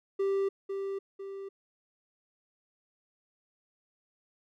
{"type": "tone with echo", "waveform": "triangle", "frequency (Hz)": 392, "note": "G4", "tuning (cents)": 0, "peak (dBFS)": -24, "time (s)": [0.19, 0.49], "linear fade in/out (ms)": 10, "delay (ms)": 500, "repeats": 2, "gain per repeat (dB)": -6, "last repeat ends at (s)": 1.49, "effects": []}